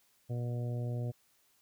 harmonic tone, 120.8 Hz, B2, 38 cents flat, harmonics 1 / 2 / 3 / 4 / 5 / 6, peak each -33 / -45 / -48 / -47 / -48 / -55 dBFS, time 0.29-1.12 s, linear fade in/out 20 ms, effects white hiss -70 dBFS RMS until 1.61 s

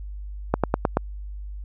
slowing click train, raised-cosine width 1 ms, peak -4 dBFS, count 5, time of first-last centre 0.54-0.971 s, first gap 97 ms, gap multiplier 1.07, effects added 50 Hz sine -32 dBFS peak until 1.64 s

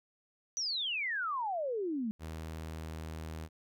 sine exponential sweep, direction down, 6050 to 207.7 Hz, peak -32 dBFS, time 0.57-2.11 s, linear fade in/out 0 ms
sawtooth tone, 79.8 Hz, D#2, 44 cents sharp, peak -36 dBFS, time 2.19-3.49 s, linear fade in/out 50 ms
effects none

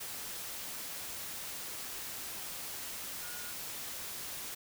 sine tone in noise, 1440 Hz, F#6, 47 cents flat, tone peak -49 dBFS, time 3.22-3.52 s, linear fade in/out 10 ms, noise white, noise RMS -42 dBFS, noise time 0-4.55 s, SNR -10 dB, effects none

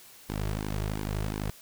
sawtooth tone with flanger, 51.91 Hz, G#1, in tune, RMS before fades -32 dBFS, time 0.29-1.5 s, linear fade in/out 0 ms, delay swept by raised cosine 1.5 to 4 ms, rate 2.8 Hz, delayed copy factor -1, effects white hiss -52 dBFS RMS until 1.61 s

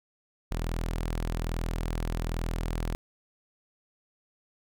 sawtooth tone, 41.2 Hz, E1, in tune, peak -25 dBFS, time 0.51-2.95 s, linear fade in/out 0 ms, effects none

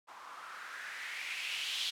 violet noise with low-pass filter sweep, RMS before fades -41 dBFS, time 0.07-1.91 s, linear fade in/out 20 ms, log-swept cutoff 960 to 3500 Hz, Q 3.5, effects none

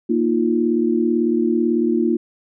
sine chord, Bb suspended fourth, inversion none, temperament equal, 233.1 / 311.1 / 349.2 Hz, Bb3 / Eb4 / F4, 0 / 0 / 0 cents, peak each -19 / -21 / -19 dBFS, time 0.09-2.17 s, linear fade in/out 10 ms, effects none

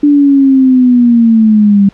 sine linear sweep, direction down, 293.7 to 196 Hz, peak -3 dBFS, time 0.03-1.89 s, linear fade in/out 5 ms, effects pink hiss -43 dBFS RMS until 1.93 s + low-pass 4000 Hz 12 dB/octave

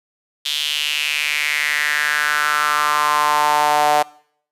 sawtooth tone with high-pass filter sweep, 149 Hz, D3, 25 cents sharp, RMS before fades -18 dBFS, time 0.45-4.03 s, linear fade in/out 10 ms, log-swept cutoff 3400 to 710 Hz, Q 4.5, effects noise-tail reverb RT60 0.6 s tail -22 dB re dry + resampled to 32000 Hz

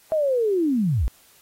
sine linear sweep, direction down, 647 to 41.75 Hz, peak -18 dBFS, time 0.12-1.08 s, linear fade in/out 0 ms, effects white hiss -55 dBFS RMS until 1.41 s + AAC 48 kbps

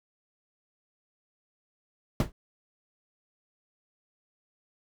brown noise with exponential decay, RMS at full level -17 dBFS, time 2.2-2.32 s, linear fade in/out 2 ms, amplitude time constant 24 ms, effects none

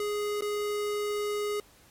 square tone with dropouts, 415.3 Hz, G#4, in tune, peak -29 dBFS, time 0-1.6 s, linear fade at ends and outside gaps 2 ms, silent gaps 0.409-0.421 s, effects pink hiss -58 dBFS RMS until 1.9 s + MP3 64 kbps

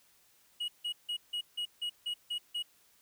triangle tone bursts, 2900 Hz, F#7, 35 cents flat, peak -31 dBFS, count 9, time 0.6-2.627 s, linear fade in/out 10 ms, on 83 ms, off 160 ms, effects white hiss -66 dBFS RMS until 3.01 s

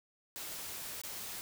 white noise with dropouts, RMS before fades -43 dBFS, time 0.36-1.41 s, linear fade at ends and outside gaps 0 ms, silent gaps 1.016-1.036 s, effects none

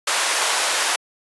pink high-pass noise, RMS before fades -20 dBFS, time 0.07-0.96 s, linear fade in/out 5 ms, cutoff 720 Hz, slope 12 dB/octave, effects high-pass 400 Hz 12 dB/octave + resampled to 24000 Hz

